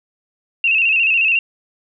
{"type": "tone with vibrato", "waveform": "sine", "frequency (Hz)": 2668, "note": "E7", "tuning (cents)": 20, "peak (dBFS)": -12, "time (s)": [0.64, 1.39], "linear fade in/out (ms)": 2, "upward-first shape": "square", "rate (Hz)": 14, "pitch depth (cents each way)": 55, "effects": []}